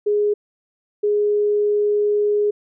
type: tone pair in turn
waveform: sine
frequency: 415.3 / 415.3 Hz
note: G#4 / G#4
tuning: 0 / 0 cents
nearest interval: unison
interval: 0 cents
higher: neither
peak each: -15 dBFS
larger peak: neither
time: 0.06-0.34 / 1.03-2.51 s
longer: second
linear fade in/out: 10 ms
effects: none